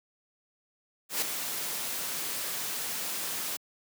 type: noise with ADSR envelope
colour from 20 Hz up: white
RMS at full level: -27 dBFS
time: 1.09-3.57 s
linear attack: 130 ms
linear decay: 4 ms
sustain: -7 dB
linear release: 9 ms
effects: high-pass 150 Hz 12 dB/octave